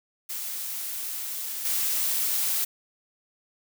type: noise with level steps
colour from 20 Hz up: blue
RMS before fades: -33 / -26 dBFS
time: 0.29-2.65 s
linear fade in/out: 10 ms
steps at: 1.65 s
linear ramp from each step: 2 ms
effects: none